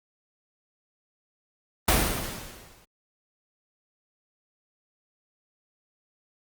pink noise with exponential decay, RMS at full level -18 dBFS, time 1.88-2.85 s, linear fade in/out 5 ms, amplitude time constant 210 ms, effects Opus 32 kbps

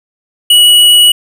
square tone, 2927 Hz, F#7, 19 cents flat, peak -3 dBFS, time 0.5-1.12 s, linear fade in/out 5 ms, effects none

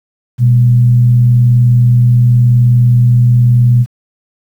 sine tone with frequency modulation, 122 Hz, B2, 21 cents flat, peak -4 dBFS, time 0.38-3.86 s, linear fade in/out 50 ms, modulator 80.9 Hz, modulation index 0.28, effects high-pass 60 Hz 12 dB/octave + 7-bit

